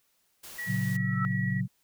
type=noise; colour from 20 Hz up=white; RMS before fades=-45 dBFS; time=0.43-0.97 s; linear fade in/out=10 ms
type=tone with tremolo; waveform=sine; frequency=1925 Hz; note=B6; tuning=45 cents flat; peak=-33 dBFS; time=0.58-1.61 s; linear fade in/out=10 ms; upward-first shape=square; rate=2.7 Hz; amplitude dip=25%
type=chord; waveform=sine; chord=F# major; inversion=first; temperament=just; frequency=115.62 / 138.75 / 185 Hz; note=A#2 / C#3 / F#3; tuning=-14 / +2 / 0 cents; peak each=-31 / -31 / -30 dBFS; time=0.66-1.68 s; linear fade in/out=50 ms
type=tone with exponential growth; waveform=sine; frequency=1318.5 Hz; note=E6; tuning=in tune; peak=-26 dBFS; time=0.95-1.25 s; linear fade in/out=0 ms; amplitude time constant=65 ms
effects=white hiss -71 dBFS RMS until 1.83 s